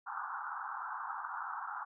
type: band-pass noise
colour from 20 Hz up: white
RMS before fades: -41 dBFS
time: 0.06-1.85 s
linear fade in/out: 20 ms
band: 790 to 1500 Hz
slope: 96 dB/octave
effects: none